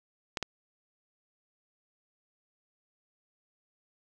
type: clicks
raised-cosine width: 0.2 ms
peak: -14 dBFS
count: 2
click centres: 0.372 / 0.427 s
effects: none